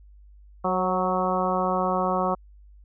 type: harmonic tone with a mistuned harmonic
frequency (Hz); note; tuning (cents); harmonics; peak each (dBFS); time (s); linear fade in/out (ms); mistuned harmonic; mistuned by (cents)
185; F#3; 0; 1 / 2 / 3 / 4 / 5 / 6 / 7; -29 / -31 / -28 / -28 / -31 / -28 / -32; 0.64-2.35; 10; 3; -24
effects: added 50 Hz sine -47 dBFS peak until 2.84 s